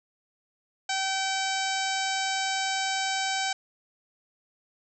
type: harmonic tone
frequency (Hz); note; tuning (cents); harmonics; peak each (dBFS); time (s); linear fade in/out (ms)
770; G5; -31; 1 / 2 / 3 / 4 / 5 / 6 / 7 / 8 / 9 / 10; -30 / -33 / -35 / -36 / -37 / -38 / -38 / -39 / -40 / -40; 0.89-3.53; 5
effects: none